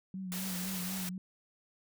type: tone with vibrato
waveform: sine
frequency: 185 Hz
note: F#3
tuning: in tune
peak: -37 dBFS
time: 0.14-1.18 s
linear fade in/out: 2 ms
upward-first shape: sine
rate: 4 Hz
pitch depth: 56 cents each way
type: noise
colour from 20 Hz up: white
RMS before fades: -40 dBFS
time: 0.32-1.09 s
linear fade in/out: 0 ms
effects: none